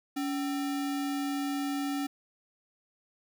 sine tone with sample-and-hold, 282 Hz, C#4, 30 cents sharp, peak -29 dBFS, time 0.16-2.07 s, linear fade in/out 10 ms, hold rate 1050 Hz, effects none

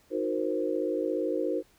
sine chord, C half-diminished seventh, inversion first, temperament equal with one note detuned, 311.1 / 365.1 / 466.2 / 523.3 Hz, Eb4 / Gb4 / Bb4 / C5, 0 / -23 / 0 / 0 cents, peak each -32 dBFS, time 0.1-1.63 s, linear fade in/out 50 ms, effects pink hiss -63 dBFS RMS until 1.78 s

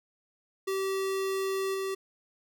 square tone with level steps, 385.8 Hz, G4, 28 cents flat, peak -29 / -31 dBFS, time 0.67-1.95 s, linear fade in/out 10 ms, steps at 1.74 s, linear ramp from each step 5 ms, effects none

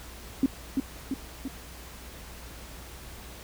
sine tone with echo, 268 Hz, C4, 42 cents sharp, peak -18 dBFS, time 0.43-0.46 s, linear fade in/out 2 ms, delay 340 ms, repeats 3, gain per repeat -4 dB, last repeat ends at 1.48 s, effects added 60 Hz sine -46 dBFS peak until 3.43 s + pink hiss -46 dBFS RMS until 3.43 s

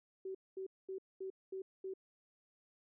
sine tone bursts, 381.1 Hz, G4, 49 cents flat, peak -40 dBFS, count 6, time 0.25-1.938 s, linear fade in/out 5 ms, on 98 ms, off 220 ms, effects none

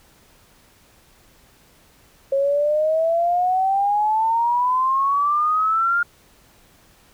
sine exponential sweep, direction up, 542 to 1418 Hz, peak -16 dBFS, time 2.32-6.03 s, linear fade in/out 5 ms, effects pink hiss -54 dBFS RMS until 7.13 s

